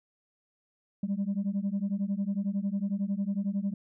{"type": "beating tone pair", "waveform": "sine", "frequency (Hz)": [193.6, 204.6], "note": ["G3", "G#3"], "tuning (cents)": [-21, -26], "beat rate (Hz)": 11, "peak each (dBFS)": -29, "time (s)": [1.03, 3.74], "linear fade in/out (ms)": 5, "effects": ["tanh soft clip ceiling -24 dBFS"]}